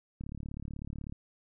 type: click train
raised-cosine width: 5 ms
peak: -28 dBFS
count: 34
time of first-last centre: 0.21-1.124 s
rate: 36.1 Hz
effects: none